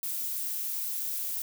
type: noise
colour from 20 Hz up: violet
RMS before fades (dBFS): -33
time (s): 0.03-1.42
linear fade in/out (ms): 2
effects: none